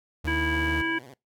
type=tone; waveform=40% pulse; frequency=77 Hz; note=D#2; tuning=17 cents flat; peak=-28 dBFS; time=0.24-0.82 s; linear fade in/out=10 ms
type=harmonic tone; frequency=327.7 Hz; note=E4; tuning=10 cents flat; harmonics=1 / 3 / 5 / 7 / 9; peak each=-29 / -35 / -28 / -32 / -38 dBFS; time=0.27-0.99 s; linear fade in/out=10 ms
type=tone with vibrato; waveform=10% pulse; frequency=130 Hz; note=C3; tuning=11 cents flat; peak=-37 dBFS; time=0.53-1.14 s; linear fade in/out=5 ms; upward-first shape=sine; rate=16 Hz; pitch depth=150 cents each way
effects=noise-tail reverb RT60 0.2 s tail -23 dB re dry